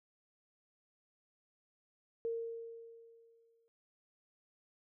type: tone with exponential decay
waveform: sine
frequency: 459.9 Hz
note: A#4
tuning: 23 cents flat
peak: -33 dBFS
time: 2.25-3.68 s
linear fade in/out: 0 ms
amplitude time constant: 310 ms
effects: none